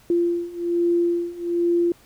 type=beating tone pair; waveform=sine; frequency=344 / 345.2 Hz; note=F4 / F4; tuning=-26 / -20 cents; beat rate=1.2 Hz; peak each=-23 / -21 dBFS; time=0.1-1.92 s; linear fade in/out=2 ms; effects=pink hiss -54 dBFS RMS until 2.05 s